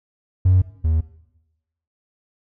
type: tone pair in turn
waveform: triangle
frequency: 92.5 / 79.77 Hz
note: F#2 / D#2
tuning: 0 / +44 cents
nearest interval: minor third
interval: 256 cents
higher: first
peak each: -8 / -13 dBFS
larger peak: first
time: 0.45-0.62 / 0.84-1.01 s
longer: neither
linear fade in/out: 10 ms
effects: noise-tail reverb RT60 0.9 s tail -18 dB re dry + tanh soft clip ceiling -7 dBFS